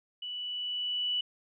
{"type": "tone with level ramp", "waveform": "sine", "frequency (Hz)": 2960, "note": "F#7", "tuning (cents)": 0, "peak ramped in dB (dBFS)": [-36, -27], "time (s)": [0.22, 1.21], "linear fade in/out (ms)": 5, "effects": []}